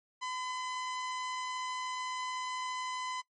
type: tone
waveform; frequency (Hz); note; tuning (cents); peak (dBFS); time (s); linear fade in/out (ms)
sawtooth; 1013; B5; +44; -32; 0.21-3.22; 20
effects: noise-tail reverb RT60 0.1 s tail -19 dB re dry + MP3 32 kbps